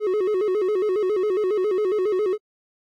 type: tone with vibrato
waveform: triangle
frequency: 396.4 Hz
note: G4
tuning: 19 cents sharp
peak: -17 dBFS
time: 0-2.38 s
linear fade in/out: 50 ms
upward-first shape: square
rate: 7.3 Hz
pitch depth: 120 cents each way
effects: AAC 48 kbps